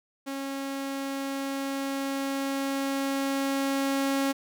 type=tone with level ramp; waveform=sawtooth; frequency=273.7 Hz; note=C#4; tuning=22 cents flat; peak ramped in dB=-28 to -20 dBFS; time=0.26-4.33 s; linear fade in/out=20 ms; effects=none